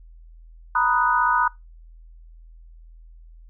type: chord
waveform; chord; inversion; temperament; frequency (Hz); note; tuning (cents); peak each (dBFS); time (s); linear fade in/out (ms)
sine; B major seventh; third; equal; 932.3 / 987.8 / 1244.5 / 1480; A#5 / B5 / D#6 / F#6; 0 / 0 / 0 / 0; -24 / -22 / -22 / -23; 0.75-1.48; 5
effects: noise-tail reverb RT60 0.2 s tail -22 dB re dry + added 41 Hz sine -43 dBFS peak until 3.49 s